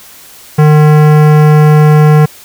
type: tone with hard clipping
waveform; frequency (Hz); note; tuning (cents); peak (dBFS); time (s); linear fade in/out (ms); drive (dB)
sine; 151.8; D#3; -42; -4; 0.58-2.26; 10; 18
effects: white hiss -35 dBFS RMS until 2.44 s